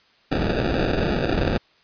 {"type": "noise with sample-and-hold", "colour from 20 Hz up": "violet", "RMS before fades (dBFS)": -22, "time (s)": [0.31, 1.58], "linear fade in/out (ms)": 10, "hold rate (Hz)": 1050, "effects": ["white hiss -58 dBFS RMS until 1.83 s", "resampled to 11025 Hz"]}